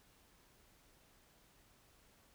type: silence
effects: pink hiss -68 dBFS RMS until 2.34 s